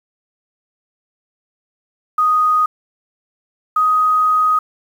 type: tone pair in turn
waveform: sine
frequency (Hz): 1244 / 1252.7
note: D#6 / D#6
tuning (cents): -1 / +11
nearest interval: unison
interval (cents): 12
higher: second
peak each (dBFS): -11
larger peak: neither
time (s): 2.18-2.66 / 3.76-4.59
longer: second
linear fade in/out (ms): 5
effects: 7-bit